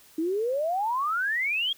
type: exponential sweep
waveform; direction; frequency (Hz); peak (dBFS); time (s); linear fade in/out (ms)
sine; up; 309 to 3322; -24; 0.18-1.73; 5
effects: white hiss -55 dBFS RMS until 1.77 s